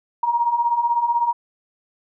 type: beating tone pair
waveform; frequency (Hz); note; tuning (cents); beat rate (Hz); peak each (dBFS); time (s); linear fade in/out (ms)
sine; 932.3 / 948.3; A#5 / A#5; 0 / +29; 16; -23 / -18; 0.23-1.33; 5
effects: none